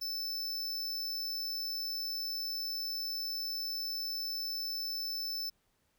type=tone; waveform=square; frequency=5280 Hz; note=E8; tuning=2 cents sharp; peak=-35 dBFS; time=0.01-5.5 s; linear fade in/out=10 ms; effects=pink hiss -75 dBFS RMS until 5.98 s